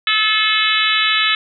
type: harmonic tone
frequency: 432.5 Hz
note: A4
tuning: 30 cents flat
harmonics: 3 / 4 / 5 / 6 / 7 / 8 / 9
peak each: -21 / -21 / -21 / -21 / -21 / -21 / -21 dBFS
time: 0.07-1.35 s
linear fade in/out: 2 ms
effects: none